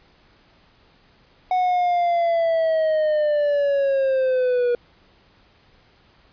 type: linear sweep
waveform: triangle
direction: down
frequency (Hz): 739 to 480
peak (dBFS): -15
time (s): 1.51-4.75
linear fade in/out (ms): 2
effects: pink hiss -56 dBFS RMS until 6.32 s + resampled to 11025 Hz